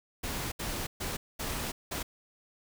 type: noise bursts at uneven times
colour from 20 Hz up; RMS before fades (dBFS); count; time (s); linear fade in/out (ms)
pink; -35; 5; 0.23-0.52 / 0.59-0.87 / 1-1.17 / 1.39-1.72 / 1.91-2.03; 10
effects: none